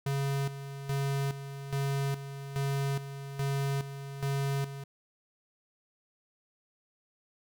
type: tone with tremolo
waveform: square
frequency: 138.59 Hz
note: C#3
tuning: in tune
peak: -29 dBFS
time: 0.06-4.84 s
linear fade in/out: 5 ms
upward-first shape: square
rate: 1.2 Hz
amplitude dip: 70%
effects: none